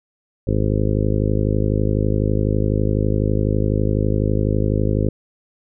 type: harmonic tone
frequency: 52 Hz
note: G#1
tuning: 3 cents sharp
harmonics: 1 / 2 / 3 / 4 / 5 / 6 / 7 / 8 / 9 / 10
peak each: -22 / -20 / -25 / -25 / -28 / -27 / -29 / -27 / -31 / -29 dBFS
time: 0.47-5.09 s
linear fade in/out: 5 ms
effects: none